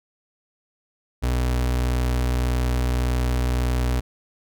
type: tone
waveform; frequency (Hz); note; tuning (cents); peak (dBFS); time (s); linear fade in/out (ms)
35% pulse; 61.74; B1; 0; -18; 1.22-4.01; 20
effects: none